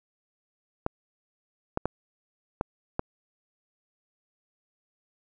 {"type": "clicks", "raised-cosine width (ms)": 1, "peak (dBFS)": -12, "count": 5, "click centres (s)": [0.864, 1.774, 1.856, 2.611, 2.994], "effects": []}